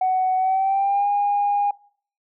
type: tone with pitch glide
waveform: sine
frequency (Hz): 747 to 814.6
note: F#5 to G#5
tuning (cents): +16 to -34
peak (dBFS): -16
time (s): 0.01-1.71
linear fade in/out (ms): 5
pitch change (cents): +150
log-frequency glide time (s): 0.37-1.08
effects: noise-tail reverb RT60 0.5 s tail -23 dB re dry + tanh soft clip ceiling -13 dBFS